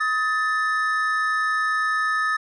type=tone pair together; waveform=triangle; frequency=1264.2 / 1764 Hz; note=D#6 / A6; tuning=+27 / +4 cents; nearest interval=tritone; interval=577 cents; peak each=-21 dBFS; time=0-2.37 s; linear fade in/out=10 ms; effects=resampled to 22050 Hz